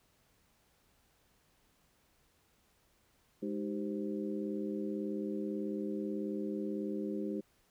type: harmonic tone with a mistuned harmonic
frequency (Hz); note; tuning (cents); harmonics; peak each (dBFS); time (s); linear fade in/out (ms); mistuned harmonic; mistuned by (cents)
103.83; G#2; 0; 2 / 3 / 4 / 5; -38 / -39 / -40 / -46; 3.42-7.41; 10; 4; -110
effects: pink hiss -71 dBFS RMS until 7.7 s